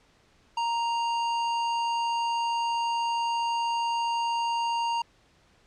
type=tone with hard clipping; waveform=triangle; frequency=932.3 Hz; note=A#5; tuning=in tune; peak=-27 dBFS; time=0.57-5.02 s; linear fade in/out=5 ms; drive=18 dB; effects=pink hiss -62 dBFS RMS until 5.66 s + low-pass 6000 Hz 12 dB/octave